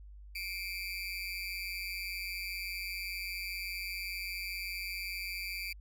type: tone with amplitude modulation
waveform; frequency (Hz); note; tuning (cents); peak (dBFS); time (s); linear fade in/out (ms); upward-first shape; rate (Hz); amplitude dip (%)
30% pulse; 2349; D7; 0; -31; 0.35-5.73; 5; sine; 185; 85
effects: added 50 Hz sine -48 dBFS peak until 5.8 s